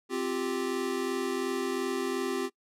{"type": "chord", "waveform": "square", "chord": "C suspended fourth", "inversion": "none", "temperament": "equal", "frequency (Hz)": [261.6, 349.2, 392], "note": ["C4", "F4", "G4"], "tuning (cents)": [0, 0, 0], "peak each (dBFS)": [-35, -35, -33], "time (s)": [0.09, 2.5], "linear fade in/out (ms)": 50, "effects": ["noise-tail reverb RT60 0.1 s tail -22 dB re dry", "low-pass 12000 Hz 12 dB/octave"]}